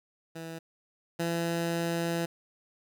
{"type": "tone pair in turn", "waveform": "15% pulse", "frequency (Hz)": [164, 168.51], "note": ["E3", "E3"], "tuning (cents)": [-9, 38], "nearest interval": "unison", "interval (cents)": 47, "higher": "second", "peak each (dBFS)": [-32, -22], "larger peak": "second", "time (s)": [[0.35, 0.59], [1.19, 2.26]], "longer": "second", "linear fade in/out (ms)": 10, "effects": []}